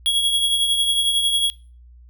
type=tone with tremolo; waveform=square; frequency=3322 Hz; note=G#7; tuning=in tune; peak=-15 dBFS; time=0.06-1.5 s; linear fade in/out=0 ms; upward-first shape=triangle; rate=11 Hz; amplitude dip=50%; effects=noise-tail reverb RT60 0.4 s tail -22 dB re dry + added 60 Hz sine -43 dBFS peak until 2.09 s